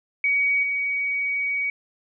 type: tone with level steps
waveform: sine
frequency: 2257 Hz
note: C#7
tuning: 31 cents sharp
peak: -18 / -22 dBFS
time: 0.24-1.7 s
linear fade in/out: 2 ms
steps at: 0.63 s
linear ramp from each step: 2 ms
effects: none